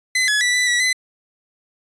sawtooth tone with pitch steps, 2028 / 1696 / 1964 / 1987 / 1941 / 2024 Hz, B6 / G#6 / B6 / B6 / B6 / B6, +45 / +36 / -10 / +10 / -31 / +42 cents, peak -12 dBFS, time 0.15-0.93 s, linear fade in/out 5 ms, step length 130 ms, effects resampled to 22050 Hz

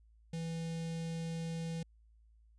square tone with notch filter, 164.81 Hz, E3, in tune, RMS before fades -39 dBFS, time 0.33-1.83 s, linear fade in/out 5 ms, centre 1200 Hz, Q 0.75, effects added 55 Hz sine -61 dBFS peak until 2.58 s + resampled to 22050 Hz

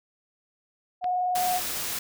sine tone with vibrato, 726 Hz, F#5, 33 cents flat, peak -23 dBFS, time 1.01-1.61 s, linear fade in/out 50 ms, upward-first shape square, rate 20 Hz, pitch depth 17 cents each way
click, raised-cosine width 0.3 ms, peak -23 dBFS, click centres 1.043 s
white noise, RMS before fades -31 dBFS, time 1.35-1.99 s, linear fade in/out 5 ms
effects none

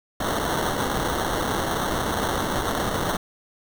violet noise with sample-and-hold, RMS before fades -25 dBFS, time 0.2-3.17 s, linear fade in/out 5 ms, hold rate 2450 Hz, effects none

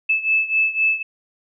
sine beating tone pair, 2616 / 2619.9 Hz, E7 / E7, -14 / -11 cents, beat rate 3.9 Hz, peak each -18 / -21 dBFS, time 0.09-1.03 s, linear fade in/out 10 ms, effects none

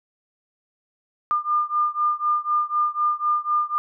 sine beating tone pair, 1203 / 1207 Hz, D6 / D6, +41 / +47 cents, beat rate 4 Hz, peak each -22 / -23 dBFS, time 1.31-3.78 s, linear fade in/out 0 ms, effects none

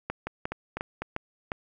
two click trains, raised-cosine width 0.5 ms, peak -17 / -15 dBFS, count 4 / 5, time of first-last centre 0.27-1.02 / 0.1-1.518 s, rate 4 / 2.82 Hz, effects none

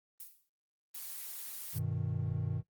violet noise with exponential decay, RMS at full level -43 dBFS, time 0.2-0.49 s, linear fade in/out 2 ms, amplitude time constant 62 ms
blue noise, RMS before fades -43 dBFS, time 0.94-1.79 s, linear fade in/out 10 ms
triangle chord, G augmented, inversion none, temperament equal, 98 / 123.47 / 155.56 Hz, G2 / B2 / D#3, 0 / 0 / 0 cents, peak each -35 dBFS, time 1.73-2.63 s, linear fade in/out 50 ms
effects noise-tail reverb RT60 0.1 s tail -17 dB re dry + Opus 24 kbps

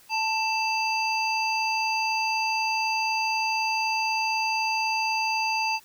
harmonic tone with a mistuned harmonic, 884 Hz, A5, 8 cents sharp, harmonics 1 / 3 / 5 / 7, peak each -26 / -27 / -32 / -40 dBFS, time 0.09-5.8 s, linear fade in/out 50 ms, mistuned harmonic 5, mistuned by +120 cents, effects white hiss -55 dBFS RMS until 5.84 s

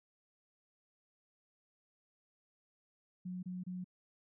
sine tone bursts, 181.8 Hz, F#3, 30 cents flat, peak -39 dBFS, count 3, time 3.25-3.844 s, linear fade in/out 10 ms, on 180 ms, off 27 ms, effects none

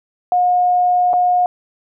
sine tone with dropouts, 719 Hz, F#5, 50 cents flat, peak -11 dBFS, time 0.32-1.46 s, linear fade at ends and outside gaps 1 ms, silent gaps 1.132-1.137 s, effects none

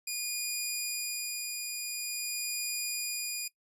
10% pulse tone with tremolo, 2444 Hz, D#7, 32 cents flat, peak -23 dBFS, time 0.07-3.48 s, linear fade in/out 5 ms, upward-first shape sine, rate 0.47 Hz, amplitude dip 30%, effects noise-tail reverb RT60 0.1 s tail -20 dB re dry + resampled to 32000 Hz

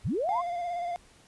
sine linear sweep, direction up, 51.6 to 1108.7 Hz, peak -26 dBFS, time 0.04-0.42 s, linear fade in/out 20 ms
triangle tone with vibrato, 698.5 Hz, F5, in tune, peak -28 dBFS, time 0.29-0.96 s, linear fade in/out 0 ms, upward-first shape square, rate 17 Hz, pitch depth 26 cents each way
effects pink hiss -58 dBFS RMS until 1.27 s + resampled to 24000 Hz

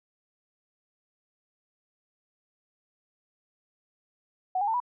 sine tone with pitch steps, 743 / 814.9 / 893.8 / 980.4 Hz, F#5 / G#5 / A5 / B5, +7 / -33 / +27 / -13 cents, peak -24 dBFS, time 4.55-4.802 s, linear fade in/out 5 ms, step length 63 ms, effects none

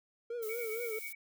triangle tone with vibrato, 456.4 Hz, A#4, 37 cents flat, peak -34 dBFS, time 0.3-0.99 s, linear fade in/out 5 ms, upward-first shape triangle, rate 4.3 Hz, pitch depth 120 cents each way
violet noise, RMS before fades -45 dBFS, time 0.42-1.13 s, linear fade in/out 10 ms
sine tone with tremolo, 2252 Hz, C#7, 27 cents sharp, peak -39 dBFS, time 0.49-1.15 s, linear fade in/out 5 ms, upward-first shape triangle, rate 9.2 Hz, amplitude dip 85%
effects none

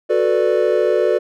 triangle chord, B minor seventh, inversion second, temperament equal with one note detuned, 367.4 / 440 / 493.9 / 587.3 Hz, F#4 / A4 / B4 / D5, -12 / 0 / 0 / 0 cents, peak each -17 dBFS, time 0.09-1.19 s, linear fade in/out 20 ms, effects none

